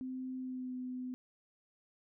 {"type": "tone with pitch glide", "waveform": "sine", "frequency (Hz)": [258, 253], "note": ["C4", "B3"], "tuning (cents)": [-24, 42], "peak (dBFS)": -38, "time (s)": [0.01, 1.14], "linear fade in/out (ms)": 0, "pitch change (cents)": -34, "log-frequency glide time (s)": [0.38, 0.75], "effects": []}